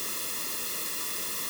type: noise with comb filter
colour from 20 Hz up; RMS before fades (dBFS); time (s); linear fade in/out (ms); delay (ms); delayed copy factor
white; -33; 0-1.49; 0; 1.3; -1
effects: none